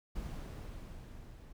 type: noise with level ramp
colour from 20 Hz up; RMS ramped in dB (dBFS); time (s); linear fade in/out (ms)
brown; -40 to -53; 0.15-1.53; 10
effects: none